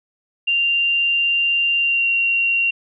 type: tone with pitch glide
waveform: sine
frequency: 2782 to 2755 Hz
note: F7 to F7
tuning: -7 to -24 cents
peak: -15 dBFS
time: 0.47-2.71 s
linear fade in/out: 10 ms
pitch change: -17 cents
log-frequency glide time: 1.77-2.08 s
effects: none